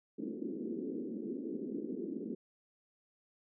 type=band-pass noise; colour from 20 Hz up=pink; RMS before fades=-40 dBFS; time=0.18-2.35 s; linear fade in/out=10 ms; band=210 to 410 Hz; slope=48 dB/octave; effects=none